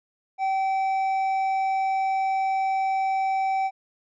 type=tone with hard clipping; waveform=sine; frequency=770 Hz; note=G5; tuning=31 cents flat; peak=-23 dBFS; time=0.38-3.71 s; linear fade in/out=50 ms; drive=5 dB; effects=resampled to 16000 Hz